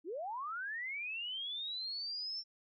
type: linear sweep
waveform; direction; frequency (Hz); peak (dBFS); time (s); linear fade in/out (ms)
sine; up; 285.8 to 5440; -38; 0.04-2.44; 50
effects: none